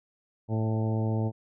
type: harmonic tone with a mistuned harmonic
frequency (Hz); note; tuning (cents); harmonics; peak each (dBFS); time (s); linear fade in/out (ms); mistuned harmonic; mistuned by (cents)
110.6; A2; +9; 1 / 2 / 3 / 4 / 5 / 6 / 7 / 8; -26 / -32 / -36 / -38 / -40 / -42 / -43 / -44; 0.48-1.32; 50; 6; -22
effects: none